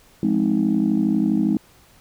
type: chord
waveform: sine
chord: F minor seventh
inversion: none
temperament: just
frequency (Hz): 174.61 / 209.5 / 261.9 / 314.3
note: F3 / Ab3 / C4 / Eb4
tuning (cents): 0 / +15 / +2 / +18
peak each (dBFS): -25 / -19 / -22 / -21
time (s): 0.23-1.57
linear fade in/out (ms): 2
effects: tanh soft clip ceiling -9 dBFS + pink hiss -53 dBFS RMS until 2 s